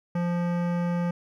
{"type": "tone with hard clipping", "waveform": "sine", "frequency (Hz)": 174, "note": "F3", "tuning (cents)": -6, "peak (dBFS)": -26, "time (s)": [0.15, 1.11], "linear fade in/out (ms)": 5, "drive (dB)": 17, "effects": []}